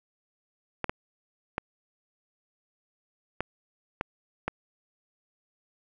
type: clicks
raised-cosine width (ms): 0.5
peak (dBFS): -13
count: 6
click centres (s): 0.843 / 0.895 / 1.581 / 3.406 / 4.011 / 4.48
effects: none